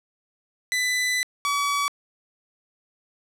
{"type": "tone pair in turn", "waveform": "sawtooth", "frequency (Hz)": [1998, 1139.3], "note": ["B6", "C#6"], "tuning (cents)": [20, 47], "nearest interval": "minor seventh", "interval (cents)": 973, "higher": "first", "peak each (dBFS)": -18, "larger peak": "neither", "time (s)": [[0.72, 1.23], [1.45, 1.88]], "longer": "first", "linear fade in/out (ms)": 0, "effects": ["low-pass 11000 Hz 12 dB/octave"]}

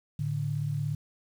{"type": "tone pair together", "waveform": "sine", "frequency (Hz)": [110, 147.02], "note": ["A2", "D3"], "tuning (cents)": [0, 2], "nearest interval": "perfect fourth", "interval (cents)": 502, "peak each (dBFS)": [-33, -29], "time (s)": [0.19, 0.95], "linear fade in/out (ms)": 5, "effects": ["9-bit"]}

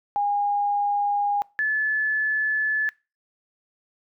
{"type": "tone pair in turn", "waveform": "sine", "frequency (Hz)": [816, 1729], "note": ["G#5", "A6"], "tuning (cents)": [-31, -31], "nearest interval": "octave + minor second", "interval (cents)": 1300, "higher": "second", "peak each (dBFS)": -20, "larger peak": "neither", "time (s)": [[0.16, 1.42], [1.59, 2.89]], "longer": "second", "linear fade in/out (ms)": 0, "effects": ["noise-tail reverb RT60 0.3 s tail -23 dB re dry"]}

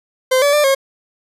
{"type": "tone with pitch steps", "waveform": "40% pulse", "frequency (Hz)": [517, 574, 593, 542], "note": ["C5", "D5", "D5", "C#5"], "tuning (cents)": [-21, -40, 17, -39], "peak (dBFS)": -10, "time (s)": [0.31, 0.75], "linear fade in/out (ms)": 10, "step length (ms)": 110, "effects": ["resampled to 32000 Hz"]}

